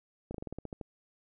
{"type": "slowing click train", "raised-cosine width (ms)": 2, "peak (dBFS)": -26, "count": 10, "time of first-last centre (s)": [0.31, 0.812], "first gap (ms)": 34, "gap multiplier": 1.12, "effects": []}